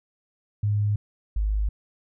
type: tone pair in turn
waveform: sine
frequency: 103.83 / 51.8 Hz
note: G#2 / G#1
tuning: 0 / -4 cents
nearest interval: octave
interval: 1204 cents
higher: first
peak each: -20 / -21 dBFS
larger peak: first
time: 0.63-0.96 / 1.36-1.69 s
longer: neither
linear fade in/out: 5 ms
effects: none